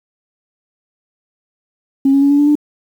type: tone with pitch steps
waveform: sine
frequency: 272.1 / 276.7 / 281.4 / 286.1 / 291 / 295.9 Hz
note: C#4 / C#4 / C#4 / D4 / D4 / D4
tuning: -32 / -3 / +26 / -45 / -16 / +13 cents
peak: -7 dBFS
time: 2.05-2.554 s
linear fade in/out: 5 ms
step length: 84 ms
effects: tanh soft clip ceiling -3 dBFS + 7-bit